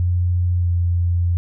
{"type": "tone with pitch glide", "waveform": "sine", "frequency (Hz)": [88.6, 87.03], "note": ["F2", "F2"], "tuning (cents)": [25, -6], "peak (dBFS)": -15, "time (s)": [0, 1.37], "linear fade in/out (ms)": 0, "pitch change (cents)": -31, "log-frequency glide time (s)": [0.58, 0.68], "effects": []}